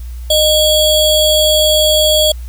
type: ring-modulated tone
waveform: square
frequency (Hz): 1975.5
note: B6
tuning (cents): 0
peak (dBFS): -6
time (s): 0.3-2.32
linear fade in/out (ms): 5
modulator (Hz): 1360
effects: added 60 Hz sine -23 dBFS peak until 2.48 s + white hiss -45 dBFS RMS until 2.48 s